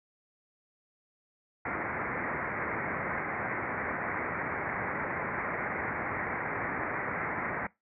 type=low-pass noise; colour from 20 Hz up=white; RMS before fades=-34 dBFS; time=1.65-7.67 s; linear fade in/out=5 ms; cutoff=2200 Hz; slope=96 dB/octave; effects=noise-tail reverb RT60 0.2 s tail -21 dB re dry + high-pass 80 Hz 12 dB/octave